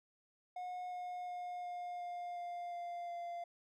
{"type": "tone with pitch steps", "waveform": "triangle", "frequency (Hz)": [724, 719.4, 714.9, 710.3, 705.8, 701.4, 696.9, 692.5], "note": ["F#5", "F#5", "F5", "F5", "F5", "F5", "F5", "F5"], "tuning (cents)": [-38, -49, 40, 29, 18, 7, -4, -15], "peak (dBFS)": -39, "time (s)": [0.56, 3.44], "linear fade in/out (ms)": 5, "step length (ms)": 360, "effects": []}